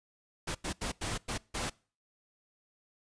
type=noise bursts at uneven times; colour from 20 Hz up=pink; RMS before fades=-35 dBFS; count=6; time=0.47-0.55 / 0.64-0.73 / 0.81-0.92 / 1.01-1.18 / 1.28-1.38 / 1.54-1.7 s; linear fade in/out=10 ms; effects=noise-tail reverb RT60 0.4 s tail -24 dB re dry + resampled to 22050 Hz